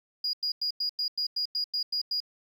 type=tone bursts; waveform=sine; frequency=4875 Hz; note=D#8; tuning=36 cents flat; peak=-25 dBFS; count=11; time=0.24-2.203 s; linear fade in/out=5 ms; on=93 ms; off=94 ms; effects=tanh soft clip ceiling -23 dBFS + 10-bit